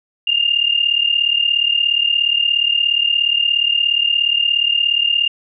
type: tone pair together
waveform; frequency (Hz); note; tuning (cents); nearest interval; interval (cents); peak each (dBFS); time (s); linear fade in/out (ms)
sine; 2794 / 2831; F7 / F7; 0 / +23; unison; 23; -16; 0.27-5.28; 5
effects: none